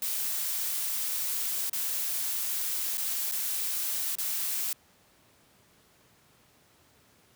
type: noise with dropouts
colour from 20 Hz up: blue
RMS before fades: -31 dBFS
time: 0.02-4.73 s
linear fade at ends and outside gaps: 2 ms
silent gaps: 1.697-1.73 / 2.973-2.979 / 3.314-3.32 / 4.154-4.184 s
effects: pink hiss -62 dBFS RMS until 7.35 s + high-pass 80 Hz 12 dB/octave